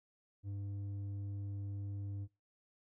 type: tone with low-pass filter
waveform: square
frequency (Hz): 99.9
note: G2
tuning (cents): +33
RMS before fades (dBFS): -42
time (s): 0.43-2.28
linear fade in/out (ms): 50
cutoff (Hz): 220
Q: 1.3
effects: noise-tail reverb RT60 0.2 s tail -19 dB re dry